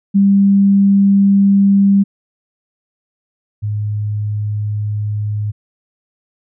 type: tone pair in turn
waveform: sine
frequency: 198.1 / 104.94 Hz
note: G3 / G#2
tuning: +18 / +18 cents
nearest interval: major seventh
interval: 1100 cents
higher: first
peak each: -7 / -16 dBFS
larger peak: first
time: 0.14-2.04 / 3.62-5.52 s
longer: neither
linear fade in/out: 20 ms
effects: none